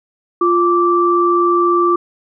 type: tone pair together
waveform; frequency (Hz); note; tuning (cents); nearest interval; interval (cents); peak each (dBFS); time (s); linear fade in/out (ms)
sine; 349.2 / 1168.1; F4 / D6; 0 / -10; octave + major sixth; 2090; -13; 0.41-1.96; 5
effects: none